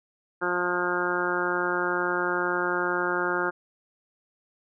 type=harmonic tone; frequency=177.8 Hz; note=F3; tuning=31 cents sharp; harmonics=1 / 2 / 3 / 4 / 5 / 6 / 7 / 8 / 9; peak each=-40 / -29 / -34 / -37 / -33 / -36 / -33 / -29 / -33 dBFS; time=0.41-3.51 s; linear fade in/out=20 ms; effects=none